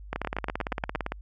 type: two click trains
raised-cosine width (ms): 0.5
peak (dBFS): -14 / -14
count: 8 / 18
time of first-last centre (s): 0.13-0.957 / 0.16-1.12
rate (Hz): 8.46 / 17.7
effects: added 50 Hz sine -41 dBFS peak until 1.21 s